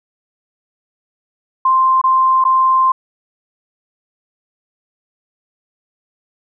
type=tone with dropouts; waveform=sine; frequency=1046.5 Hz; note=C6; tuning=in tune; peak=-9 dBFS; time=1.65-2.92 s; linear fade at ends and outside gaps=5 ms; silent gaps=2.015-2.039 / 2.441-2.45 s; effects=none